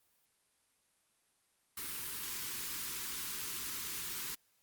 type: band-stop noise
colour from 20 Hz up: white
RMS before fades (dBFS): -41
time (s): 1.77-4.35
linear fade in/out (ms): 5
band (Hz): 440 to 940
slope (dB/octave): 48
effects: white hiss -74 dBFS RMS until 4.62 s + Opus 32 kbps